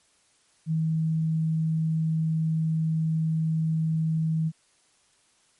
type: tone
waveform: sine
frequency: 159.8 Hz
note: D#3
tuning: 47 cents sharp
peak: -22 dBFS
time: 0.66-4.52 s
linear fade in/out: 50 ms
effects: white hiss -64 dBFS RMS until 5.59 s + MP3 48 kbps